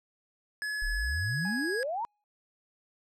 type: tone with pitch glide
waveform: square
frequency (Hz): 1700 to 1656.4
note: G#6 to G#6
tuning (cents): +40 to -5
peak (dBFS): -32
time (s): 0.62-1.83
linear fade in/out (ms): 0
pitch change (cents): -45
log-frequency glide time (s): 0.96-1.71
type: exponential sweep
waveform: sine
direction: up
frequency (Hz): 30.6 to 977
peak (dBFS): -30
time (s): 0.82-2.05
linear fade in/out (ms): 0
type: tone with exponential decay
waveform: triangle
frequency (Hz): 830.6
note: G#5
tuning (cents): 0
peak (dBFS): -38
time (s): 1.45-2.24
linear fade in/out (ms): 1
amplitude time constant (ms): 170
effects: low-pass 9000 Hz 12 dB/octave